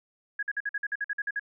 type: tone bursts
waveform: sine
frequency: 1661.2 Hz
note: G#6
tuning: in tune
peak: -27 dBFS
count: 12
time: 0.39-1.396 s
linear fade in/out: 5 ms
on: 38 ms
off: 50 ms
effects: none